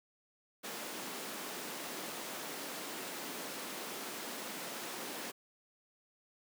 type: high-pass noise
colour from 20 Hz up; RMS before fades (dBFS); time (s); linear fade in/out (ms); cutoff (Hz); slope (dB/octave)
pink; -43; 0.63-5.32; 20; 220; 24
effects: none